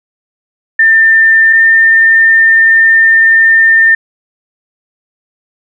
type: tone pair in turn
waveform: sine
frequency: 1795 / 1805.4 Hz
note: A6 / A6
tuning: +34 / +44 cents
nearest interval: unison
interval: 10 cents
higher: second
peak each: -3 dBFS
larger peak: neither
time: 0.79-1.53 / 1.53-3.95 s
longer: second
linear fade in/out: 5 ms
effects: none

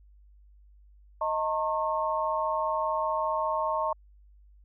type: tone cluster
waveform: sine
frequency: 627 / 907 / 1082 Hz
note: D#5 / A#5 / C#6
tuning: +13 / -48 / -42 cents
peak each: -30 dBFS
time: 1.21-3.93 s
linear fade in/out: 5 ms
effects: added 50 Hz sine -53 dBFS peak until 4.64 s

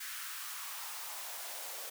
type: noise with high-pass filter sweep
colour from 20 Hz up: white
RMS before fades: -43 dBFS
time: 0-1.9 s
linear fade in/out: 10 ms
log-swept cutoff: 1600 to 520 Hz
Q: 2.3
effects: none

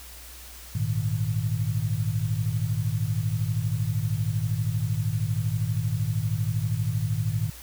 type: chord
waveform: sine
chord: Ab suspended second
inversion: none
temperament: equal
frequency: 103.83 / 116.54 / 155.56 Hz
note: Ab2 / Bb2 / Eb3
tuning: 0 / 0 / 0 cents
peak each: -27 / -27 / -30 dBFS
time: 0.75-7.5 s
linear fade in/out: 5 ms
effects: added 60 Hz sine -45 dBFS peak until 7.62 s + white hiss -45 dBFS RMS until 7.62 s

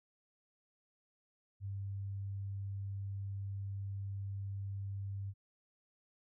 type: tone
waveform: sine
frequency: 98.7 Hz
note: G2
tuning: 12 cents sharp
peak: -38 dBFS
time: 1.6-5.34 s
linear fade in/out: 50 ms
effects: none

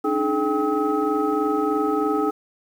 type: tone cluster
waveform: sine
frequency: 283.8 / 307 / 424.4 / 790 / 1280 Hz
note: C#4 / D#4 / G#4 / G5 / D#6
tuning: +41 / -23 / +38 / +13 / +49 cents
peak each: -28 / -23 / -23 / -27 / -26 dBFS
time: 0.04-2.31 s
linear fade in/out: 10 ms
effects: tanh soft clip ceiling -10 dBFS + 8-bit

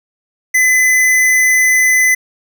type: tone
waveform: square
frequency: 2018 Hz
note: B6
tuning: 37 cents sharp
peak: -9 dBFS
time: 0.54-2.15 s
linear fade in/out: 10 ms
effects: none

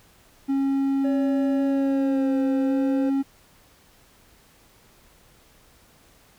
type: tone with vibrato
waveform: triangle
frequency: 271.9 Hz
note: C#4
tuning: 33 cents flat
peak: -18 dBFS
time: 0.48-3.23 s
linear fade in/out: 20 ms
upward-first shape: square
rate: 0.9 Hz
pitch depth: 8 cents each way
type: tone with pitch glide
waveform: triangle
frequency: 565 to 521.1 Hz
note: C#5 to C5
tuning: +33 to -7 cents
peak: -27 dBFS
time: 1.04-3.1 s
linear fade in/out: 10 ms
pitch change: -140 cents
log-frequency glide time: 1.52-2.39 s
effects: pink hiss -56 dBFS RMS until 6.38 s

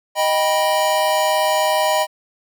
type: chord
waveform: square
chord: Eb augmented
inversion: none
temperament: equal with one note detuned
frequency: 622.3 / 784 / 977.5 Hz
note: Eb5 / G5 / B5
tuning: 0 / 0 / -18 cents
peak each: -19 / -22 / -21 dBFS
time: 0.15-2.07 s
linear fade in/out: 50 ms
effects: none

